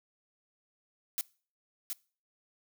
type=noise with echo; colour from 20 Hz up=blue; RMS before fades=-32 dBFS; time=1.18-1.21 s; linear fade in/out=0 ms; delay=720 ms; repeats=1; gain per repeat=-4 dB; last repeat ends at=1.93 s; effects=noise-tail reverb RT60 0.4 s tail -23 dB re dry